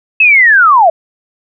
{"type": "linear sweep", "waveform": "sine", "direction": "down", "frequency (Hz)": [2637, 622], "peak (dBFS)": -3, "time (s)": [0.2, 0.9], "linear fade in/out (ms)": 5, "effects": []}